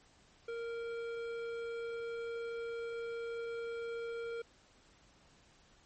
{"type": "tone with hard clipping", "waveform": "triangle", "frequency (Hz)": 464.6, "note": "A#4", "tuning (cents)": -6, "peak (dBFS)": -40, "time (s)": [0.48, 4.42], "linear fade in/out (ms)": 5, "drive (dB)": 16, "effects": ["pink hiss -65 dBFS RMS until 5.85 s", "MP3 32 kbps"]}